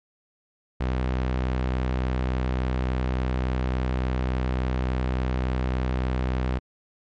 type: tone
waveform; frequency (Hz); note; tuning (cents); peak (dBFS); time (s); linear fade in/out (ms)
sawtooth; 63.5; B1; +49; -19; 0.8-6.59; 10
effects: low-pass 3000 Hz 12 dB/octave + MP3 48 kbps